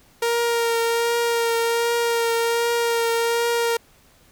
sawtooth tone with vibrato, 466.2 Hz, A#4, in tune, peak -15 dBFS, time 0.22-3.77 s, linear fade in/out 5 ms, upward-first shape triangle, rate 1.3 Hz, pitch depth 20 cents each way, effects pink hiss -55 dBFS RMS until 4.31 s

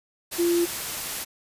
sine tone in noise, 344.1 Hz, F4, 26 cents flat, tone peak -19 dBFS, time 0.38-0.66 s, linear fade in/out 20 ms, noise white, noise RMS -31 dBFS, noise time 0.31-1.25 s, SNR +9 dB, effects resampled to 32000 Hz

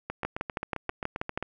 two click trains, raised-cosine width 0.5 ms, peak -14 / -17 dBFS, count 8 / 11, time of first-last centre 0.25-1.375 / 0.1-1.426 s, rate 6.22 / 7.54 Hz, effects none

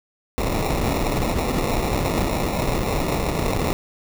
pink noise with sample-and-hold, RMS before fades -22 dBFS, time 0.38-3.73 s, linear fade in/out 0 ms, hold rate 1575 Hz, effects none

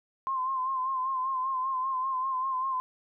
sine tone with vibrato, 1046.5 Hz, C6, in tune, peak -27 dBFS, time 0.27-2.8 s, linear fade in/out 0 ms, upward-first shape sine, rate 5.1 Hz, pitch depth 49 cents each way, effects none

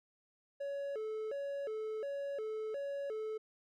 triangle tone with vibrato, 493.9 Hz, B4, in tune, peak -35 dBFS, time 0.6-3.38 s, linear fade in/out 10 ms, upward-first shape square, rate 1.4 Hz, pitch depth 220 cents each way, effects none

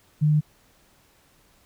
sine tone, 151.3 Hz, D#3, 48 cents flat, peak -16 dBFS, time 0.21-0.41 s, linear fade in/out 20 ms, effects pink hiss -60 dBFS RMS until 1.65 s

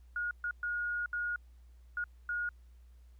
sine tone bursts at uneven times, 1438 Hz, F#6, 50 cents flat, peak -32 dBFS, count 6, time 0.16-0.31 / 0.44-0.51 / 0.63-1.06 / 1.13-1.36 / 1.97-2.04 / 2.29-2.49 s, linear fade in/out 2 ms, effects added 60 Hz sine -54 dBFS peak until 3.19 s + pink hiss -75 dBFS RMS until 3.19 s

